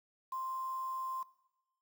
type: tone with quantisation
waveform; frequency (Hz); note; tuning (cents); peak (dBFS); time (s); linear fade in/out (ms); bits
sine; 1046.5; C6; 0; -36; 0.32-1.23; 5; 9
effects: noise-tail reverb RT60 0.9 s tail -19 dB re dry